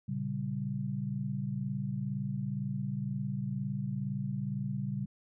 sine chord, G diminished, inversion first, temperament equal, 116.54 / 138.59 / 196 Hz, Bb2 / Db3 / G3, 0 / 0 / 0 cents, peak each -39 / -35 / -36 dBFS, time 0.08-5.06 s, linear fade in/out 10 ms, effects none

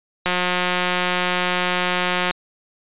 click train, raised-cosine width 0.3 ms, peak -4 dBFS, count 370, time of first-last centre 0.26-2.31 s, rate 180 Hz, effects resampled to 8000 Hz

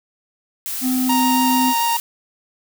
blue noise, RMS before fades -26 dBFS, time 0.66-2 s, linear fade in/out 0 ms
triangle tone, 255.6 Hz, C4, 40 cents flat, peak -15 dBFS, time 0.81-1.74 s, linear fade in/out 50 ms
45% pulse tone with vibrato, 932.3 Hz, A#5, in tune, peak -17 dBFS, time 1.09-1.97 s, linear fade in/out 5 ms, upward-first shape triangle, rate 7 Hz, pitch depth 10 cents each way
effects none

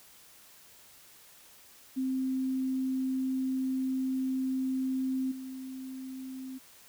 sine tone with level steps, 261.6 Hz, C4, in tune, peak -28 / -38 dBFS, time 1.96-6.59 s, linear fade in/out 20 ms, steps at 5.31 s, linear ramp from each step 10 ms, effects white hiss -56 dBFS RMS until 6.88 s

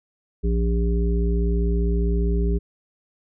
harmonic tone, 57.6 Hz, A#1, 20 cents flat, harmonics 1 / 3 / 5 / 7, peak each -19 / -26 / -34 / -28 dBFS, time 0.43-2.59 s, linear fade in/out 20 ms, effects none

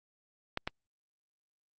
clicks, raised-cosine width 0.3 ms, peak -16 dBFS, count 2, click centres 0.574 / 0.675 s, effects Opus 48 kbps

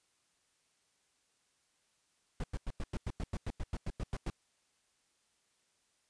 brown noise bursts, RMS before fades -36 dBFS, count 15, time 2.4-4.301 s, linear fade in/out 2 ms, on 39 ms, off 94 ms, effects white hiss -75 dBFS RMS until 6.09 s + resampled to 22050 Hz

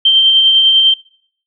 sine tone with tremolo, 3136 Hz, G7, in tune, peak -5 dBFS, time 0.05-0.94 s, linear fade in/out 5 ms, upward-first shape sine, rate 10 Hz, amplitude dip 30%, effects noise-tail reverb RT60 0.6 s tail -22 dB re dry

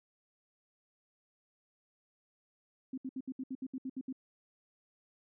sine tone bursts, 261.6 Hz, C4, in tune, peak -36 dBFS, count 11, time 2.93-4.127 s, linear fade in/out 5 ms, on 47 ms, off 68 ms, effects none

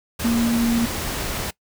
sine tone in noise, 233.1 Hz, A#3, in tune, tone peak -17 dBFS, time 0.24-0.86 s, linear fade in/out 10 ms, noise pink, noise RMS -27 dBFS, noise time 0.19-1.51 s, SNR +7 dB, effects noise-tail reverb RT60 0.1 s tail -21 dB re dry

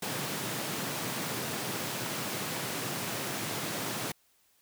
pink high-pass noise, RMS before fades -35 dBFS, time 0.02-4.12 s, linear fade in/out 5 ms, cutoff 110 Hz, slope 48 dB/octave, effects white hiss -68 dBFS RMS until 4.61 s

